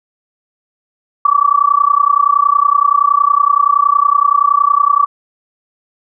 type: tone with amplitude modulation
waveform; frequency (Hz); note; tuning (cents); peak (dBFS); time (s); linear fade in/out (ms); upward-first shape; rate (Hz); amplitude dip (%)
sine; 1150; D6; -37; -4; 1.25-5.06; 5; sine; 30.7; 95
effects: none